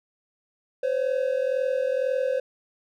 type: tone pair together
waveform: triangle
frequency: 512.4 / 554.4 Hz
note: C5 / C#5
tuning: -36 / 0 cents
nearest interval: minor second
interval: 136 cents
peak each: -22 / -25 dBFS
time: 0.83-2.4 s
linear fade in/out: 5 ms
effects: none

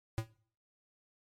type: tone with exponential decay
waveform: square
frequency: 111.6 Hz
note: A2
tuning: 25 cents sharp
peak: -28 dBFS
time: 0.18-0.3 s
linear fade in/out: 0 ms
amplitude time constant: 24 ms
effects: noise-tail reverb RT60 0.5 s tail -20 dB re dry + MP3 64 kbps

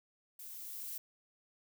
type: noise with level ramp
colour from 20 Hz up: violet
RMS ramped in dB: -49 to -42 dBFS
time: 0.39-0.98 s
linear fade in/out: 5 ms
effects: none

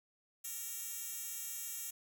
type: tone with high-pass filter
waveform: 10% pulse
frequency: 463.1 Hz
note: A#4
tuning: 11 cents flat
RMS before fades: -43 dBFS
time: 0.44-1.91 s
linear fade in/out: 10 ms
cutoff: 8500 Hz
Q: 0.76
effects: none

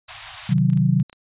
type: band-stop noise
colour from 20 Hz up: white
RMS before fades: -32 dBFS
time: 0.08-0.54 s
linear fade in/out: 10 ms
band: 130 to 640 Hz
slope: 96 dB/octave
type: chord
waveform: sine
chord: C diminished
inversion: none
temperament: equal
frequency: 130.81 / 155.56 / 185 Hz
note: C3 / Eb3 / Gb3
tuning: 0 / 0 / 0 cents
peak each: -19 dBFS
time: 0.49-1.03 s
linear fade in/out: 10 ms
type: clicks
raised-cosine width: 0.2 ms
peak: -26 dBFS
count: 7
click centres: 0.582 / 0.701 / 0.733 / 0.774 / 1 / 1.097 / 1.129 s
effects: resampled to 8000 Hz

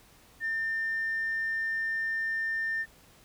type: tone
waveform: sine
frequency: 1800 Hz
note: A6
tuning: 39 cents sharp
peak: -27 dBFS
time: 0.4-2.86 s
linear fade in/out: 50 ms
effects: tanh soft clip ceiling -24 dBFS + pink hiss -58 dBFS RMS until 3.24 s

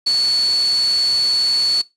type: tone in noise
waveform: sine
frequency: 4435 Hz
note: C#8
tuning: in tune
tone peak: -13 dBFS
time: 0.06-1.82 s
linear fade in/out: 10 ms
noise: white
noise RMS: -30 dBFS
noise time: 0.06-1.82 s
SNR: +14 dB
effects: noise-tail reverb RT60 0.2 s tail -20 dB re dry + resampled to 24000 Hz

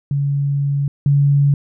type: tone pair in turn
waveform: sine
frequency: 141.2 / 141.82 Hz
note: C#3 / C#3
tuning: +32 / +40 cents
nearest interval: unison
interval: 8 cents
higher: second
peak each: -15 / -10 dBFS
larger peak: second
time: 0.11-0.88 / 1.06-1.54 s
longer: first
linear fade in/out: 2 ms
effects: none

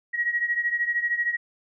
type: beating tone pair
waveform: sine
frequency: 1900 / 1913 Hz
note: A#6 / A#6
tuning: +33 / +44 cents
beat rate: 13 Hz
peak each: -24 / -28 dBFS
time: 0.13-1.37 s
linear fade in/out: 20 ms
effects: none

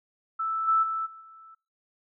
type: tone with level steps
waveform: sine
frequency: 1318.5 Hz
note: E6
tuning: in tune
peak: -26 / -19 / -27 / -44 / -47 dBFS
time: 0.39-1.55 s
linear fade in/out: 10 ms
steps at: 0.67 / 0.82 / 1.05 / 1.2 s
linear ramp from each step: 20 ms
effects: noise-tail reverb RT60 0.3 s tail -26 dB re dry

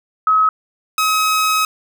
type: tone pair in turn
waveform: sine / sawtooth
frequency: 1279 / 1273.6 Hz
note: D#6 / D#6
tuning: +47 / +40 cents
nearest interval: unison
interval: 7 cents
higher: first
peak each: -10 dBFS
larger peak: neither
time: 0.27-0.49 / 0.98-1.65 s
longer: second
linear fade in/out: 2 ms
effects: none

